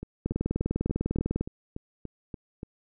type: two click trains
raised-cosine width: 3 ms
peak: -23 / -15 dBFS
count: 10 / 24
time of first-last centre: 0.03-2.631 / 0.26-1.41 s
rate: 3.46 / 20 Hz
effects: none